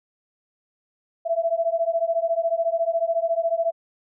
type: beating tone pair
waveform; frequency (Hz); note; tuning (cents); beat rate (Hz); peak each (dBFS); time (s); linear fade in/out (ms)
sine; 659.3 / 673.3; E5 / E5; 0 / +36; 14; -23; 1.25-3.72; 20
effects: none